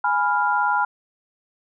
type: chord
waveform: sine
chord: F diminished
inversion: first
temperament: equal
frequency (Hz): 830.6 / 987.8 / 1396.9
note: Ab5 / Cb6 / F6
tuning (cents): 0 / 0 / 0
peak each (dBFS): -22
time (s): 0.04-0.85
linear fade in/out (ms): 5
effects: none